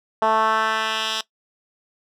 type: tone with band-pass filter sweep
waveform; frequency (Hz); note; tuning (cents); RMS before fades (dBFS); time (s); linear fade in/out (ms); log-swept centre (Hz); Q
10% pulse; 220; A3; 0; -21; 0.22-1.21; 2; 810 to 4000; 1.6
effects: noise-tail reverb RT60 0.1 s tail -18 dB re dry